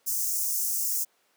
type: high-pass noise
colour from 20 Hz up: white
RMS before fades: -28 dBFS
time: 0.06-1.05 s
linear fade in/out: 20 ms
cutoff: 5600 Hz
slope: 48 dB/octave
effects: pink hiss -67 dBFS RMS until 1.36 s + high-pass 400 Hz 12 dB/octave